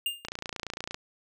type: tone with exponential decay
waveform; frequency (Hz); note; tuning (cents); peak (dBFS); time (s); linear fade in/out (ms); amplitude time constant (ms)
square; 2810; F7; +10; -25; 0.06-0.27; 2; 44
type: click train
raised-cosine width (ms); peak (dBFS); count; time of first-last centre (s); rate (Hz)
0.2; -17; 21; 0.25-0.944; 28.8
effects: none